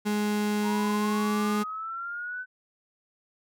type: tone with pitch glide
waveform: 35% pulse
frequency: 208.9 to 210.2 Hz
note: G#3 to G#3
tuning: +10 to +21 cents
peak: -23 dBFS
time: 0.05-1.64 s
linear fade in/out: 20 ms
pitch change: +11 cents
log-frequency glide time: 0.63-1.44 s
type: linear sweep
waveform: sine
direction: up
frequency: 927 to 1515 Hz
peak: -32 dBFS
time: 0.62-2.46 s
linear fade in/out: 50 ms
effects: none